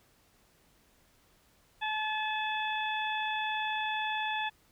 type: harmonic tone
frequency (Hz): 862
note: A5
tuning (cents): -36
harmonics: 1 / 2 / 3 / 4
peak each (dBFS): -33 / -36 / -38 / -39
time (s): 1.81-4.5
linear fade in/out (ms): 20
effects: pink hiss -66 dBFS RMS until 4.71 s